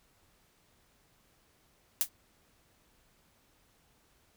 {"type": "noise with exponential decay", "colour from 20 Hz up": "blue", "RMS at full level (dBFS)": -23, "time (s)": [2.01, 2.09], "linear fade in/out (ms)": 0, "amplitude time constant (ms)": 17, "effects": ["pink hiss -68 dBFS RMS until 4.36 s"]}